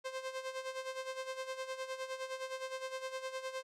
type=tone with tremolo; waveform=sawtooth; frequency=523.3 Hz; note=C5; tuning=in tune; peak=-33 dBFS; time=0.04-3.63 s; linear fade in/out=20 ms; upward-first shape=sine; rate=9.7 Hz; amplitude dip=70%; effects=low-pass 8000 Hz 12 dB/octave